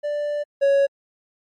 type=tone pair in turn; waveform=triangle; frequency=588 / 556.1 Hz; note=D5 / C#5; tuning=+2 / +5 cents; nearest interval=minor second; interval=97 cents; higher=first; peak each=-20 / -12 dBFS; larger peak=second; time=0.03-0.44 / 0.61-0.87 s; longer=first; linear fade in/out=20 ms; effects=MP3 48 kbps